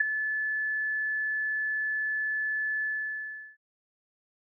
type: tone with ADSR envelope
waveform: sine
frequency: 1732 Hz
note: A6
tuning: 28 cents flat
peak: -16 dBFS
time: 0-3.57 s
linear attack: 8 ms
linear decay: 9 ms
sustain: -11 dB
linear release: 740 ms
effects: none